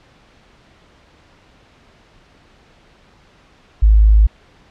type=tone; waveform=sine; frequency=53 Hz; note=G#1; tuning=36 cents sharp; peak=-6 dBFS; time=3.82-4.27 s; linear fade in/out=10 ms; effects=pink hiss -50 dBFS RMS until 4.7 s + low-pass 4000 Hz 12 dB/octave